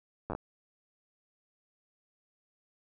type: slowing click train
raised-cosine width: 1 ms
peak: -21 dBFS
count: 5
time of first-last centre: 0.3-0.35 s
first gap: 9 ms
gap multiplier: 1.23
effects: none